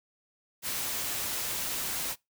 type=noise; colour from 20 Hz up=white; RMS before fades=-33 dBFS; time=0.62-2.16 s; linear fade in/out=50 ms; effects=noise-tail reverb RT60 0.2 s tail -24 dB re dry